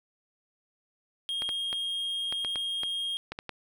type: tone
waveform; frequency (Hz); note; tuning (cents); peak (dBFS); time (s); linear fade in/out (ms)
triangle; 3241; G#7; -43; -28; 1.29-3.17; 0
type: clicks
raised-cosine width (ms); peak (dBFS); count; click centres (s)
0.3; -20; 10; 1.421 / 1.491 / 1.729 / 2.325 / 2.448 / 2.558 / 2.834 / 3.32 / 3.389 / 3.493
effects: none